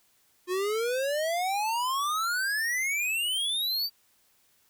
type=exponential sweep; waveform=square; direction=up; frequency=354.7 to 4699 Hz; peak=-27 dBFS; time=0.47-3.9 s; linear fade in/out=50 ms; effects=white hiss -66 dBFS RMS until 4.69 s